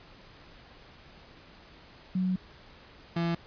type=tone pair in turn; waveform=sine / 35% pulse; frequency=185 / 168.89 Hz; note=F#3 / E3; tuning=0 / +42 cents; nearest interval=major second; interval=158 cents; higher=first; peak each=-25 dBFS; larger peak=neither; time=2.15-2.36 / 3.16-3.35 s; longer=first; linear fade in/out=5 ms; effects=pink hiss -53 dBFS RMS until 3.46 s + resampled to 11025 Hz